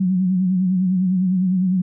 sine tone with vibrato, 185 Hz, F#3, in tune, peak -15 dBFS, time 0-1.82 s, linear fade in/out 10 ms, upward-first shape sine, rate 9.9 Hz, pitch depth 57 cents each way, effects none

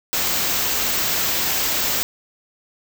white band-stop noise, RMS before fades -21 dBFS, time 0.13-2.03 s, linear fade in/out 0 ms, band 8400 to 12000 Hz, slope 96 dB/octave, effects none

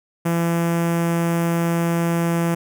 sawtooth tone with notch filter, 168.8 Hz, E3, 41 cents sharp, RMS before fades -20 dBFS, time 0.25-2.55 s, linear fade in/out 10 ms, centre 4100 Hz, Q 0.9, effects none

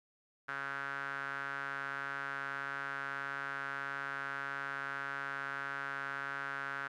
sawtooth tone with band-pass filter, 138.59 Hz, C#3, in tune, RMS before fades -40 dBFS, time 0.48-6.88 s, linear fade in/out 10 ms, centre 1500 Hz, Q 5.7, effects none

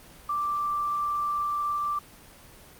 sine tone with quantisation, 1174.7 Hz, D6, in tune, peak -25 dBFS, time 0.29-1.99 s, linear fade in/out 5 ms, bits 9, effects pink hiss -50 dBFS RMS until 2.79 s + Opus 24 kbps

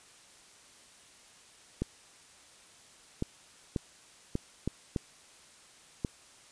clicks, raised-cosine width 3 ms, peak -17 dBFS, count 7, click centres 1.82 / 3.224 / 3.762 / 4.354 / 4.676 / 4.962 / 6.048 s, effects white hiss -57 dBFS RMS until 6.51 s + resampled to 22050 Hz

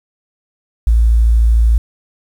sine tone, 56.6 Hz, A1, 50 cents sharp, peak -7 dBFS, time 0.87-1.78 s, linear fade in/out 0 ms, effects 7-bit

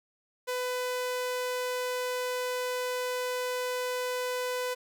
sawtooth tone, 500 Hz, B4, 21 cents sharp, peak -26 dBFS, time 0.47-4.75 s, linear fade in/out 20 ms, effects 10-bit

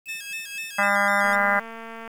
triangle tone with tremolo, 2605 Hz, E7, 21 cents flat, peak -27 dBFS, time 0.05-0.9 s, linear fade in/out 50 ms, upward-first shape triangle, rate 4.1 Hz, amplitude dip 85%
10% pulse tone with vibrato, 1720 Hz, A6, 40 cents flat, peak -28 dBFS, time 0.08-1.36 s, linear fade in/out 10 ms, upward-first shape square, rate 4 Hz, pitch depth 85 cents each way
harmonic tone, 201.3 Hz, G3, 46 cents sharp, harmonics 1 / 3 / 4 / 5 / 6 / 7 / 8 / 9 / 10, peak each -32 / -27 / -26 / -29 / -27 / -26 / -25 / -30 / -26 dBFS, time 0.78-1.6 s, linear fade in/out 10 ms
click train, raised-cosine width 0.5 ms, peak -24 dBFS, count 191, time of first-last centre 1.24-2.077 s, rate 227 Hz
effects 8-bit

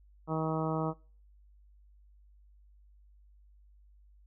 harmonic tone, 158.8 Hz, D#3, 36 cents sharp, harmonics 1 / 2 / 3 / 4 / 5 / 6 / 7 / 8, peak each -33 / -36 / -38 / -39 / -40 / -41 / -41 / -42 dBFS, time 0.27-0.94 s, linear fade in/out 50 ms, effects noise-tail reverb RT60 0.4 s tail -22 dB re dry + added 50 Hz sine -57 dBFS peak until 4.26 s

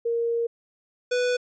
sine / square tone pair in turn, 466.2 / 493.9 Hz, A#4 / B4, 0 / 0 cents, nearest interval minor second, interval 100 cents, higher second, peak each -22 dBFS, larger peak neither, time 0.05-0.47 / 1.11-1.37 s, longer first, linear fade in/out 10 ms, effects resampled to 16000 Hz

